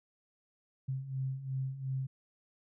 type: beating tone pair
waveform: sine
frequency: 130.81 / 133.61 Hz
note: C3 / C3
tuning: 0 / +37 cents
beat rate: 2.8 Hz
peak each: -40 / -35 dBFS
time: 0.88-2.07 s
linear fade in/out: 10 ms
effects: none